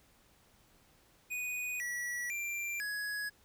square tone with pitch steps, 2479 / 1939 / 2366 / 1674 Hz, D#7 / B6 / D7 / G#6, -7 / -32 / +12 / +13 cents, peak -36 dBFS, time 1.3-3.3 s, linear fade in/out 20 ms, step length 500 ms, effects pink hiss -66 dBFS RMS until 3.44 s

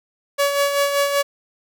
sawtooth tone with tremolo, 566 Hz, C#5, 36 cents sharp, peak -11 dBFS, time 0.38-1.23 s, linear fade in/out 20 ms, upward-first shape sine, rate 5.2 Hz, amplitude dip 50%, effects none

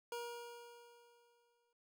25% pulse tone with exponential decay, 474.8 Hz, A#4, 32 cents sharp, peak -37 dBFS, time 0.12-1.73 s, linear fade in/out 2 ms, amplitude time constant 350 ms, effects none

